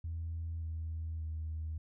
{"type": "tone with pitch steps", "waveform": "sine", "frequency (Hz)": [82.41, 80.76, 79.14], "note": ["E2", "E2", "D#2"], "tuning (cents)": [0, -35, 30], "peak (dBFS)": -35, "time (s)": [0.04, 1.78], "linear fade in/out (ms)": 5, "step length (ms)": 580, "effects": ["tanh soft clip ceiling -32 dBFS"]}